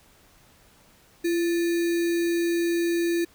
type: tone with sample-and-hold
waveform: sine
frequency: 340 Hz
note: F4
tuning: 46 cents flat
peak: -21 dBFS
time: 1.24-3.25 s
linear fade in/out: 10 ms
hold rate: 2100 Hz
effects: pink hiss -57 dBFS RMS until 3.34 s